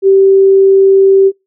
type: tone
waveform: sine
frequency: 388.2 Hz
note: G4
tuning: 17 cents flat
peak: -3 dBFS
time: 0.02-1.32 s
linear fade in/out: 50 ms
effects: noise-tail reverb RT60 0.2 s tail -23 dB re dry